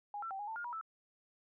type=tone with pitch steps; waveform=sine; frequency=823 / 1343 / 775 / 825 / 889 / 1417 / 963 / 1317 Hz; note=G#5 / E6 / G5 / G#5 / A5 / F6 / B5 / E6; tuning=-16 / +32 / -20 / -12 / +18 / +25 / -44 / -2 cents; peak=-39 dBFS; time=0.14-0.812 s; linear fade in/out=2 ms; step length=84 ms; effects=none